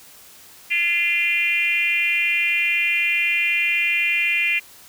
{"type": "tone with frequency modulation", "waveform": "sine", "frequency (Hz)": 2406, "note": "D7", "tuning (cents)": 41, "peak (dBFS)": -17, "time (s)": [0.7, 4.6], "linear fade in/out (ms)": 20, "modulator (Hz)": 344, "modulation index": 1.1, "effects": ["white hiss -46 dBFS RMS until 4.88 s"]}